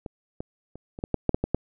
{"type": "clicks", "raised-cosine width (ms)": 2, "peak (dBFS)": [-21, -19, -28, -25, -14, -9, -6, -8, -11, -8], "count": 10, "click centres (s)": [0.062, 0.405, 0.756, 0.989, 1.039, 1.143, 1.293, 1.345, 1.44, 1.546], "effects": []}